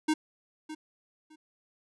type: tone with echo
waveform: square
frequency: 310 Hz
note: D#4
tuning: 6 cents flat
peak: -24 dBFS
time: 0.08-0.14 s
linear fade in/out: 10 ms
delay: 610 ms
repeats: 2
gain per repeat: -14 dB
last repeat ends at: 1.36 s
effects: resampled to 24000 Hz